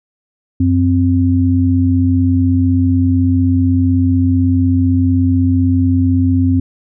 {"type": "tone pair together", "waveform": "sine", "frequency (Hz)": [92.6, 261.9], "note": ["F#2", "C4"], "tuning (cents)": [2, 2], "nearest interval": "octave + tritone", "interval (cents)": 1800, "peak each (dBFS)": -12, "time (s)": [0.6, 6.6], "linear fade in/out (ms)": 5, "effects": []}